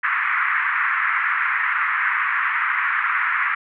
white band-pass noise, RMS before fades -21 dBFS, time 0.03-3.55 s, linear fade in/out 10 ms, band 1100 to 2100 Hz, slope 48 dB/octave, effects none

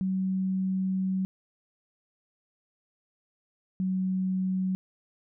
sine tone pair in turn, 188.8 / 187.17 Hz, F#3 / F#3, +35 / +20 cents, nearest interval unison, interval 15 cents, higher first, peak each -25 dBFS, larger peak neither, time 0.01-1.25 / 3.8-4.75 s, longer first, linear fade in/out 0 ms, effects none

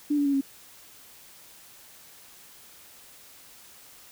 sine tone with pitch steps, 293.7 / 286.8 / 280.1 / 273.6 Hz, D4 / D4 / C#4 / C#4, 0 / -41 / +18 / -23 cents, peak -21 dBFS, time 0.1-0.412 s, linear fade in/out 10 ms, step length 78 ms, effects white hiss -51 dBFS RMS until 4.11 s

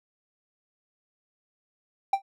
triangle tone with exponential decay, 784 Hz, G5, in tune, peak -14 dBFS, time 2.13-2.22 s, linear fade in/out 5 ms, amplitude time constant 18 ms, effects none

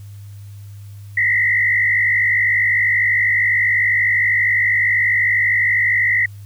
sine tone with frequency modulation, 1975.5 Hz, B6, in tune, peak -13 dBFS, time 1.17-6.26 s, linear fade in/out 5 ms, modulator 52.4 Hz, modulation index 1.8, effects added 101 Hz sine -33 dBFS peak until 6.45 s + white hiss -53 dBFS RMS until 6.45 s

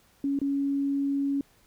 sine tone with dropouts, 278.9 Hz, C#4, 11 cents sharp, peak -24 dBFS, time 0.24-1.41 s, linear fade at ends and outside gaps 2 ms, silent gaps 0.39-0.415 s, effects pink hiss -62 dBFS RMS until 1.66 s

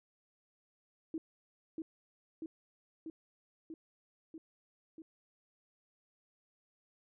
sine tone with echo, 321.5 Hz, E4, 43 cents flat, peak -35 dBFS, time 1.14-1.18 s, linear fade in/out 2 ms, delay 640 ms, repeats 6, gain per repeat -2 dB, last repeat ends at 5.02 s, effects none

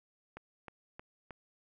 click train, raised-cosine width 0.5 ms, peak -30 dBFS, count 4, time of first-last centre 0.37-1.308 s, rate 3.2 Hz, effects none

